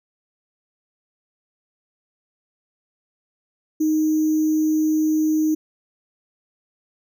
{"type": "tone with sample-and-hold", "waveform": "sine", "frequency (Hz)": 311.1, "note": "D#4", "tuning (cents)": 0, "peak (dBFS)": -16, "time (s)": [3.8, 5.55], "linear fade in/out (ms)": 10, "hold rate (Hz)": 6300, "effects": []}